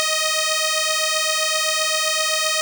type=beating tone pair; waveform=5% pulse; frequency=622.3 / 630 Hz; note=D#5 / D#5; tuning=0 / +21 cents; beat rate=7.7 Hz; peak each=-10 dBFS; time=0-2.61 s; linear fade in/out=0 ms; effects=none